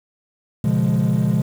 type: chord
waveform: triangle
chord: B diminished seventh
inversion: none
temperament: equal with one note detuned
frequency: 123.47 / 143.23 / 174.61 / 207.7 Hz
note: B2 / D3 / F3 / Ab3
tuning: 0 / -43 / 0 / 0 cents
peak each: -18 dBFS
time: 0.64-1.42 s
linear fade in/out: 5 ms
effects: tanh soft clip ceiling -9 dBFS + 7-bit